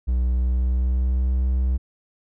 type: tone with pitch glide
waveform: triangle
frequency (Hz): 61.74 to 63.84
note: B1 to C2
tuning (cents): 0 to -42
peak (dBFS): -16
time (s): 0.07-1.78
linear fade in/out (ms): 20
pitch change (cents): +58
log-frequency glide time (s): 0.24-1.39
effects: none